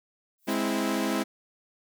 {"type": "noise with exponential growth", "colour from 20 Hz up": "violet", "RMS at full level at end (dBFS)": -38, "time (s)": [0.38, 0.53], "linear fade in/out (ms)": 1, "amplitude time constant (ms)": 31}
{"type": "chord", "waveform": "sawtooth", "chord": "Ab augmented", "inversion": "none", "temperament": "equal with one note detuned", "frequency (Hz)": [207.7, 261.6, 327.9], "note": ["Ab3", "C4", "E4"], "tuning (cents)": [0, 0, -9], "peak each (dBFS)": -26, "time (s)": [0.47, 1.24], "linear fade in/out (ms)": 20}
{"effects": []}